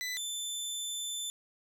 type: tone pair in turn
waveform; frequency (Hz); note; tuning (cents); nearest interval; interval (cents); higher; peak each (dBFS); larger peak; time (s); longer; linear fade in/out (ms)
20% pulse; 1996 / 3531; B6 / A7; +18 / +5; minor seventh; 987; second; -29 / -29; neither; 0.01-0.17 / 0.17-1.3; second; 0
effects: none